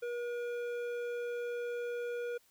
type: tone with hard clipping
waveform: sine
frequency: 479.9 Hz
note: B4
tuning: 50 cents flat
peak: -37 dBFS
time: 0.02-2.38 s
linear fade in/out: 10 ms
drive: 10 dB
effects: white hiss -68 dBFS RMS until 2.5 s